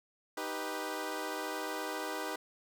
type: chord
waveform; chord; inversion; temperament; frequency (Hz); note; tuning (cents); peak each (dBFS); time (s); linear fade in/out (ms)
15% pulse; Eb augmented; none; equal; 311.1 / 392 / 493.9; Eb4 / G4 / B4; 0 / 0 / 0; -34; 0.37-2.36; 5
effects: none